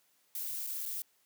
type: noise with dropouts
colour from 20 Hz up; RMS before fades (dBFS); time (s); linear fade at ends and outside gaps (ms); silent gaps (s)
violet; -38; 0.35-1.02; 1; 0.667-0.672 / 0.855-0.86
effects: white hiss -71 dBFS RMS until 1.25 s + high-pass 150 Hz 12 dB/octave